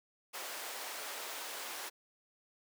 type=high-pass noise; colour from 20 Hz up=pink; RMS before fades=-43 dBFS; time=0.33-1.9 s; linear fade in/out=20 ms; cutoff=550 Hz; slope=12 dB/octave; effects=high-pass 300 Hz 12 dB/octave